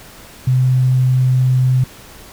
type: tone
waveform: sine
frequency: 128.3 Hz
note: C3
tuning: 34 cents flat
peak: -10 dBFS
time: 0.47-1.84 s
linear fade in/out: 5 ms
effects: pink hiss -39 dBFS RMS until 2.32 s